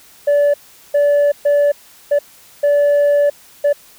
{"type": "tone bursts at uneven times", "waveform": "sine", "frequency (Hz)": 578, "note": "D5", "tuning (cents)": -28, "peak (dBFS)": -7, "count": 6, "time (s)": [[0.27, 0.54], [0.94, 1.32], [1.45, 1.72], [2.11, 2.19], [2.63, 3.3], [3.64, 3.73]], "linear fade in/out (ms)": 10, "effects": ["tanh soft clip ceiling -9 dBFS", "white hiss -45 dBFS RMS until 3.98 s"]}